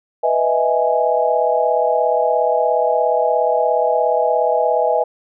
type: chord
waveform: sine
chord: E major seventh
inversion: second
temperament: equal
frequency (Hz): 493.9 / 622.3 / 659.3 / 830.6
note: B4 / D#5 / E5 / G#5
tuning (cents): 0 / 0 / 0 / 0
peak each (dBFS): -19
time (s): 0.23-5.04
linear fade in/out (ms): 10
effects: none